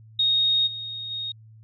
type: tone with level steps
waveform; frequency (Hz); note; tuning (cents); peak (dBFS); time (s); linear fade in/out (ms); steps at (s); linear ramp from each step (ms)
sine; 3729; A#7; 0; -18 / -31 / -28; 0.19-1.32; 5; 0.66 / 1.1; 20
effects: added 110 Hz sine -46 dBFS peak until 1.63 s